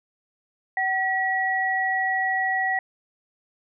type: tone pair together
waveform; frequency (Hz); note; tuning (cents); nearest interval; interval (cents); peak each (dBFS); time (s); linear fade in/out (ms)
sine; 760 / 1926.7; F#5 / B6; +46 / -43; octave + major third; 1611; -25 / -23; 0.77-2.79; 2
effects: none